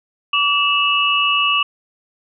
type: tone cluster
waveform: sine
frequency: 1153 / 2660 / 2900 Hz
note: D6 / E7 / F#7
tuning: -32 / +15 / -35 cents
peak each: -18 dBFS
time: 0.33-1.63 s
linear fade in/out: 5 ms
effects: none